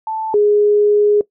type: tone pair in turn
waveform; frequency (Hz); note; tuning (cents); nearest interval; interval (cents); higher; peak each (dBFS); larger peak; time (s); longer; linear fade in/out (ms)
sine; 880 / 415.3; A5 / G#4; 0 / 0; octave + minor second; 1300; first; -19 / -9; second; 0.07-0.34 / 0.34-1.21; second; 2
effects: noise-tail reverb RT60 0.1 s tail -19 dB re dry